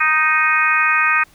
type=harmonic tone; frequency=311.1 Hz; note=D#4; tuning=in tune; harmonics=3 / 4 / 5 / 6 / 7 / 8; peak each=-27 / -18 / -19 / -20 / -23 / -18 dBFS; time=0-1.24 s; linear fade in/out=10 ms; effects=pink hiss -51 dBFS RMS until 1.34 s